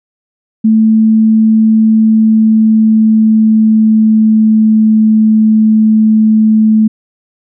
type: tone with pitch glide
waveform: sine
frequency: 220 to 217.7 Hz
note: A3 to A3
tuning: 0 to -18 cents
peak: -4 dBFS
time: 0.64-6.88 s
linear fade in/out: 10 ms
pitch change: -18 cents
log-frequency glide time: 2-5.05 s
effects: none